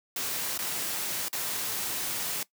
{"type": "noise with dropouts", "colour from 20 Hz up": "white", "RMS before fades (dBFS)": -32, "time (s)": [0.16, 2.43], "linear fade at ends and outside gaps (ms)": 2, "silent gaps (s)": [[0.577, 0.589], [1.284, 1.329]], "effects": ["noise-tail reverb RT60 0.1 s tail -19 dB re dry", "high-pass 100 Hz 12 dB/octave"]}